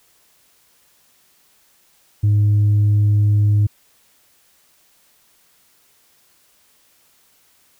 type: tone with tanh clipping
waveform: sine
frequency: 103.83 Hz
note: G#2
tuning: in tune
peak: -12 dBFS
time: 2.23-3.67 s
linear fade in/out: 10 ms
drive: 1 dB
effects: white hiss -57 dBFS RMS until 7.79 s